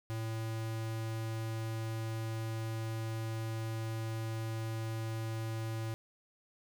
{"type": "tone", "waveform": "square", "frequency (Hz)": 112, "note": "A2", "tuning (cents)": 31, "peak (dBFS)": -36, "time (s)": [0.1, 5.94], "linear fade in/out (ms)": 0, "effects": []}